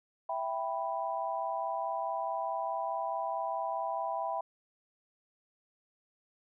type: chord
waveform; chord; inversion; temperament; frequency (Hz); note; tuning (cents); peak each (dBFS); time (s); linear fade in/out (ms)
sine; E minor; none; equal; 659.3 / 784 / 987.8; E5 / G5 / B5; 0 / 0 / 0; -36 / -36 / -36; 0.29-4.41; 5
effects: none